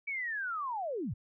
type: linear sweep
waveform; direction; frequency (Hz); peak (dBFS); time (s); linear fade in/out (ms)
sine; down; 2300 to 77.78; -33; 0.07-1.14; 10
effects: none